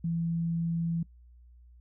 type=tone; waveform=sine; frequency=167.1 Hz; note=E3; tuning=24 cents sharp; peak=-27 dBFS; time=0.04-1.03 s; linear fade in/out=5 ms; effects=noise-tail reverb RT60 0.1 s tail -23 dB re dry + added 60 Hz sine -52 dBFS peak until 1.8 s